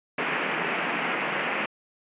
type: band-pass noise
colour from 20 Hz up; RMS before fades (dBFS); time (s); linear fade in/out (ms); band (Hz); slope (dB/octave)
white; -28; 0.18-1.66; 5; 160 to 2700; 48
effects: resampled to 8000 Hz